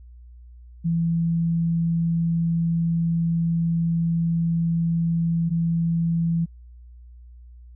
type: tone pair in turn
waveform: sine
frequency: 166.9 / 166.9 Hz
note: E3 / E3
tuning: +22 / +22 cents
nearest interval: unison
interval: 0 cents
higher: neither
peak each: -19 dBFS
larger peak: neither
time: 0.84-5.5 / 5.5-6.46 s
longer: first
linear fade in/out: 20 ms
effects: added 60 Hz sine -42 dBFS peak until 7.75 s